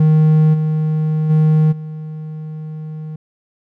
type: tone with level steps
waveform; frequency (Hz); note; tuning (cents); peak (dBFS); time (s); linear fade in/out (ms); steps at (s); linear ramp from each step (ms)
triangle; 155.56; D#3; 0; -6 / -12 / -7 / -23; 0-3.16; 5; 0.53 / 1.29 / 1.71; 20
effects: none